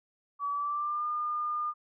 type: tone with pitch glide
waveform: sine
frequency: 1143 to 1211 Hz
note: D6 to D#6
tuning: -47 to -47 cents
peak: -29 dBFS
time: 0.39-1.74 s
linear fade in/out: 50 ms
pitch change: +100 cents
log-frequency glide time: 0.5-1.06 s
effects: none